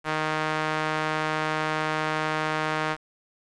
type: tone with band-pass filter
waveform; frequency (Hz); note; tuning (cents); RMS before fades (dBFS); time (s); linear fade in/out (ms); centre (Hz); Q
sawtooth; 155.4; D#3; -2; -27; 0.04-2.97; 50; 1400; 0.94
effects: resampled to 22050 Hz + 8-bit